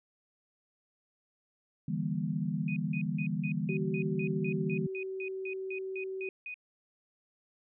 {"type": "chord", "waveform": "sine", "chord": "E half-diminished seventh", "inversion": "third", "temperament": "just", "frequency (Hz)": [148.33, 164.81, 197.78, 237.3], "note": ["D3", "E3", "G3", "Bb3"], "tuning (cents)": [18, 0, 16, 31], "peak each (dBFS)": [-36, -34, -35, -38], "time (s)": [1.88, 4.87], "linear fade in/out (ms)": 5}
{"type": "tone bursts", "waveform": "sine", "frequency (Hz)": 2489, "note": "D#7", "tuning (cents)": 0, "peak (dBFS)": -38, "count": 16, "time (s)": [2.68, 6.542], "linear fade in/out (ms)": 2, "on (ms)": 82, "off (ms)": 170}
{"type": "tone", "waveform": "sine", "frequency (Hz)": 380.8, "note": "F#4", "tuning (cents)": 50, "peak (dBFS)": -35, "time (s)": [3.69, 6.29], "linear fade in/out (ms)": 2}
{"effects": []}